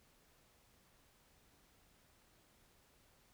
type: silence
effects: pink hiss -70 dBFS RMS until 3.33 s